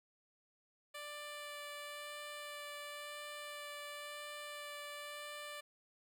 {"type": "tone with vibrato", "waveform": "10% pulse", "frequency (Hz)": 587.3, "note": "D5", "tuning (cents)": 0, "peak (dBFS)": -37, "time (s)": [0.94, 5.61], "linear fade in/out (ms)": 10, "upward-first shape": "sine", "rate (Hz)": 0.96, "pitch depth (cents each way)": 9, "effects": ["13-bit"]}